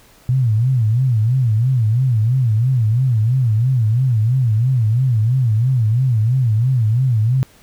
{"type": "tone with vibrato", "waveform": "sine", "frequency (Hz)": 119.1, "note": "A#2", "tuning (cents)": 38, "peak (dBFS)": -12, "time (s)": [0.29, 7.43], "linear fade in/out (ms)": 0, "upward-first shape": "sine", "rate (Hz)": 3, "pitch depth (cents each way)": 190, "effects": ["pink hiss -49 dBFS RMS until 7.62 s"]}